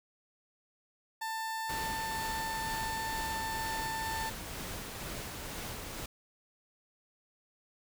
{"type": "tone", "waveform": "30% pulse", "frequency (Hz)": 890, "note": "A5", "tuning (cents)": 20, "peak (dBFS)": -32, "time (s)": [1.21, 4.3], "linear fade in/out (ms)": 10}
{"type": "noise with tremolo", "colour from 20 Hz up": "pink", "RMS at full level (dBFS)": -40, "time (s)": [1.69, 6.06], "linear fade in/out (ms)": 5, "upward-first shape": "sine", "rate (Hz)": 2.1, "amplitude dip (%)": 25}
{"effects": []}